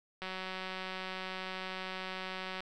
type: click train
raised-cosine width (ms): 0.3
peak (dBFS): -24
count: 447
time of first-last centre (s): 0.22-2.605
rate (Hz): 187
effects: none